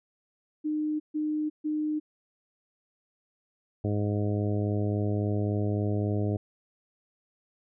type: tone bursts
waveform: sine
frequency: 304.8 Hz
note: D#4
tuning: 36 cents flat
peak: -26 dBFS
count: 3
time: 0.64-2 s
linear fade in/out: 20 ms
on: 360 ms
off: 140 ms
type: harmonic tone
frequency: 103.6 Hz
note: G#2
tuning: 4 cents flat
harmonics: 1 / 2 / 3 / 4 / 5 / 6 / 7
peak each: -27 / -33 / -33 / -35 / -40 / -39 / -45 dBFS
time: 3.84-6.37 s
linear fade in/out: 5 ms
effects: none